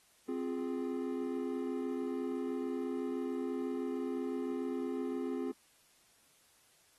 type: chord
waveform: triangle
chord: F minor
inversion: second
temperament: equal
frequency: 261.6 / 349.2 / 415.3 Hz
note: C4 / F4 / Ab4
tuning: 0 / 0 / 0 cents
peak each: -35 / -38 / -38 dBFS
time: 0.28-5.52 s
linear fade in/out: 10 ms
effects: white hiss -67 dBFS RMS until 6.98 s + AAC 32 kbps